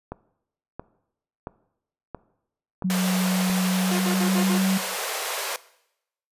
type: click train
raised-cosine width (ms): 1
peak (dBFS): -18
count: 6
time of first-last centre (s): 0.12-3.498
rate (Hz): 1.48
type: tone with pitch glide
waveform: sine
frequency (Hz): 185 to 190.42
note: F#3 to G3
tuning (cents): 0 to -50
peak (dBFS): -20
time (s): 2.84-4.78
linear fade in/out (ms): 10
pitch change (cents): +50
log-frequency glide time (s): 3.7-4.39
type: high-pass noise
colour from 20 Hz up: pink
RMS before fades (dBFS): -29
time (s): 2.9-5.56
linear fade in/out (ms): 0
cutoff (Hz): 440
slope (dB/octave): 48
type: tone bursts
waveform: sawtooth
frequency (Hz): 355.9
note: F4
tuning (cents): +33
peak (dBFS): -23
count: 5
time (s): 3.91-4.58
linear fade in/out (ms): 5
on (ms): 86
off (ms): 60
effects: noise-tail reverb RT60 0.8 s tail -19 dB re dry + resampled to 32000 Hz